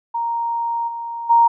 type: tone with level steps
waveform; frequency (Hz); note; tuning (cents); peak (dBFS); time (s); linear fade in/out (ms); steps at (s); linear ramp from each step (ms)
sine; 932.3; A#5; 0; -19 / -25 / -9; 0.14-1.48; 10; 0.87 / 1.29; 20
effects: none